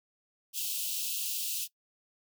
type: high-pass noise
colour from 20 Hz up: white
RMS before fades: -34 dBFS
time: 0.53-1.68 s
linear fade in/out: 50 ms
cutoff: 2600 Hz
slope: 96 dB/octave
effects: noise-tail reverb RT60 0.1 s tail -20 dB re dry